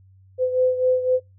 sine beating tone pair, 508 / 511.9 Hz, B4 / C5, +49 / -38 cents, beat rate 3.9 Hz, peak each -18 / -24 dBFS, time 0.38-1.2 s, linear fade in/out 50 ms, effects noise-tail reverb RT60 0.2 s tail -22 dB re dry + added 95 Hz sine -49 dBFS peak until 1.38 s

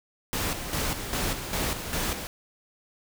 pink noise with tremolo, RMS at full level -28 dBFS, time 0.33-2.27 s, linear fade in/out 0 ms, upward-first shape square, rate 2.5 Hz, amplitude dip 55%, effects none

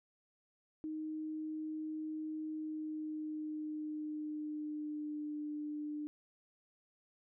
sine tone with pitch glide, 311.1 to 298.8 Hz, D#4 to D4, 0 to +30 cents, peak -38 dBFS, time 0.84-6.07 s, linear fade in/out 0 ms, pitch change -70 cents, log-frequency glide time 2.5-5.4 s, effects none

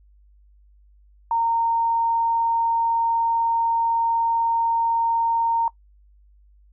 sine tone, 921 Hz, A#5, 21 cents flat, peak -18 dBFS, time 1.31-5.68 s, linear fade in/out 2 ms, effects noise-tail reverb RT60 0.1 s tail -19 dB re dry + added 50 Hz sine -51 dBFS peak until 6.72 s

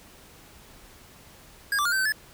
square tone with pitch steps, 1632 / 1171 / 1424 / 1548 / 1534 / 1724 Hz, G#6 / D6 / F6 / G6 / G6 / A6, -31 / -5 / +33 / -22 / -38 / -36 cents, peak -23 dBFS, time 1.72-2.122 s, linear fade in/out 2 ms, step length 67 ms, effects pink hiss -51 dBFS RMS until 2.33 s

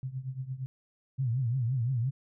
sine tone with tremolo, 130.81 Hz, C3, in tune, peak -30 dBFS, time 0.03-0.66 s, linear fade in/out 0 ms, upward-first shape triangle, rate 8.7 Hz, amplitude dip 90%
sine tone with vibrato, 123.8 Hz, B2, 5 cents sharp, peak -26 dBFS, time 1.18-2.11 s, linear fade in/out 20 ms, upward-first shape triangle, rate 5.8 Hz, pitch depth 190 cents each way
effects none

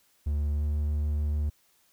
triangle tone with pitch glide, 73.42 to 74.44 Hz, D2 to D2, 0 to +24 cents, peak -23 dBFS, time 0.26-1.5 s, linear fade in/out 10 ms, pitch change +24 cents, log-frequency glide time 0.55-0.65 s, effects white hiss -66 dBFS RMS until 1.92 s

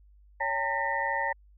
sine tone cluster, 561 / 804 / 907 / 1821 / 1953 Hz, C#5 / G5 / A#5 / A#6 / B6, +21 / +44 / -48 / -41 / -20 cents, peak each -35 / -37 / -30 / -32 / -34 dBFS, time 0.4-1.33 s, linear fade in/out 10 ms, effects added 50 Hz sine -54 dBFS peak until 1.57 s

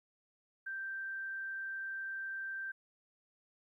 sine tone, 1568 Hz, G6, in tune, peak -38 dBFS, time 0.66-2.72 s, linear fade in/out 10 ms, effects 13-bit

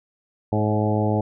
harmonic tone with a mistuned harmonic, 106.3 Hz, G#2, 41 cents sharp, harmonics 1 / 2 / 3 / 4 / 5 / 6 / 7 / 8, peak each -22 / -25 / -27 / -28 / -29 / -30 / -30 / -31 dBFS, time 0.52-1.21 s, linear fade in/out 5 ms, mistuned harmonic 5, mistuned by +22 cents, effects none

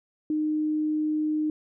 sine tone, 306.6 Hz, D#4, 25 cents flat, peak -23 dBFS, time 0.3-1.5 s, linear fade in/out 2 ms, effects none

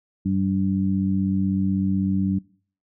harmonic tone, 96.1 Hz, G2, 34 cents flat, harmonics 1 / 2 / 3, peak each -27 / -21 / -27 dBFS, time 0.25-2.39 s, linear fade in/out 10 ms, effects noise-tail reverb RT60 0.5 s tail -23 dB re dry

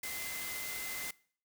sine tone in noise, 2059 Hz, C7, 28 cents flat, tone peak -42 dBFS, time 0.03-1.11 s, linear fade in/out 5 ms, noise white, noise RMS -41 dBFS, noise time 0.03-1.11 s, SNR -4 dB, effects noise-tail reverb RT60 0.5 s tail -22 dB re dry

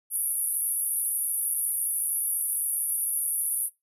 pink band-pass noise, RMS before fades -28 dBFS, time 0.1-3.7 s, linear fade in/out 50 ms, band 9800 to 12000 Hz, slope 96 dB/octave, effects noise-tail reverb RT60 0.2 s tail -21 dB re dry

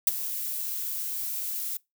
violet noise with ADSR envelope, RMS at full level -18 dBFS, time 0.07-1.77 s, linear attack 3 ms, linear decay 27 ms, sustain -14 dB, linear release 4 ms, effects noise-tail reverb RT60 0.2 s tail -23 dB re dry

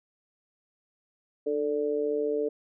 sine tone with amplitude modulation, 442.7 Hz, A4, 11 cents sharp, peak -21 dBFS, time 1.46-2.49 s, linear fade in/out 10 ms, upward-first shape sine, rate 143 Hz, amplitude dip 90%, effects none

